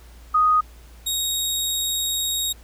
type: tone pair in turn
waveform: sine / 20% pulse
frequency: 1244.5 / 3764 Hz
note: D#6 / A#7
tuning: 0 / +16 cents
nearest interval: octave + perfect fifth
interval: 1916 cents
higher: second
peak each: -14 / -16 dBFS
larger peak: first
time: 0.34-0.61 / 1.06-2.53 s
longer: second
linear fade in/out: 10 ms
effects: added 58 Hz sine -43 dBFS peak until 2.63 s + pink hiss -52 dBFS RMS until 2.63 s